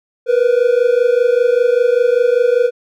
triangle tone pair together, 474.3 / 499.4 Hz, A#4 / B4, +30 / +19 cents, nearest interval minor second, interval 89 cents, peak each -11 dBFS, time 0.26-2.71 s, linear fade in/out 50 ms, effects none

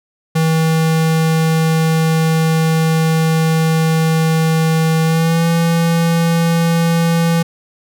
square tone with pitch glide, 160.8 to 167.05 Hz, E3 to E3, -43 to +23 cents, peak -12 dBFS, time 0.35-7.43 s, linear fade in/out 10 ms, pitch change +66 cents, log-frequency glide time 5.04-5.47 s, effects none

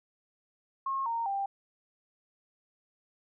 sine tone with pitch steps, 1080 / 924 / 790.6 Hz, C#6 / A#5 / G5, -45 / -16 / +15 cents, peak -29 dBFS, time 0.86-1.46 s, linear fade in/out 5 ms, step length 200 ms, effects none

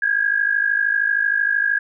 sine tone pair together, 1612 / 1665 Hz, G6 / G#6, +48 / +4 cents, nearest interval minor second, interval 56 cents, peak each -19 dBFS, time 0.02-1.79 s, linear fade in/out 5 ms, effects none

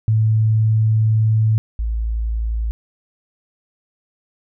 sine tone pair in turn, 109.8 / 55.7 Hz, A2 / A1, -3 / +22 cents, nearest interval octave, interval 1175 cents, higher first, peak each -12 / -18 dBFS, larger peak first, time 0.08-1.58 / 1.79-2.71 s, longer first, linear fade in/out 0 ms, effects none

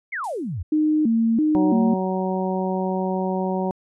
sine exponential sweep, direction down, 2289 to 73.42 Hz, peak -25 dBFS, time 0.12-0.63 s, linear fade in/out 10 ms
violet noise with exponential decay, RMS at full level -35 dBFS, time 0.24-0.55 s, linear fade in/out 1 ms, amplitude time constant 67 ms
sine tone with vibrato, 264.1 Hz, C4, 16 cents sharp, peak -16 dBFS, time 0.72-1.94 s, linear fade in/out 5 ms, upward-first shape square, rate 1.5 Hz, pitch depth 260 cents each way
harmonic tone, 187.3 Hz, F#3, 21 cents sharp, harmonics 1 / 2 / 3 / 4 / 5, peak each -24 / -27 / -29 / -30 / -31 dBFS, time 1.55-3.71 s, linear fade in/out 0 ms
effects resampled to 24000 Hz

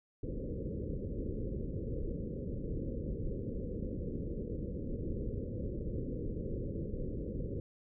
pink low-pass noise, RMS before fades -38 dBFS, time 0.23-7.6 s, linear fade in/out 2 ms, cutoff 540 Hz, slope 96 dB/octave, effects none

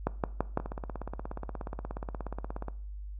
two click trains, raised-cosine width 1 ms, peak -23 / -13 dBFS, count 36 / 4, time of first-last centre 0.6-2.683 / 0.07-0.574 s, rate 16.8 / 5.95 Hz, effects noise-tail reverb RT60 0.5 s tail -19 dB re dry + added 50 Hz sine -38 dBFS peak until 3.19 s

